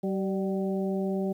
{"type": "harmonic tone with a mistuned harmonic", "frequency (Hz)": 191.6, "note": "G3", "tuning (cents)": -39, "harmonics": [1, 2, 3, 4], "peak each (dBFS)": [-28, -31, -36, -41], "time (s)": [0.03, 1.33], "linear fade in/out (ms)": 10, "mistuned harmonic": 3, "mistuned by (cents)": 45, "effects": ["10-bit"]}